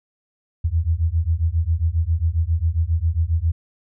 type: beating tone pair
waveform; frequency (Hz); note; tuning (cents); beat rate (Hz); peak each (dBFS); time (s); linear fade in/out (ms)
sine; 78.9 / 86.3; D#2 / F2; +25 / -20; 7.4; -20; 0.64-3.52; 10
effects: none